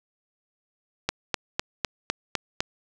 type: click train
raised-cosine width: 0.2 ms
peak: -6 dBFS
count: 7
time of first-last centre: 1.09-2.605 s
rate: 3.96 Hz
effects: none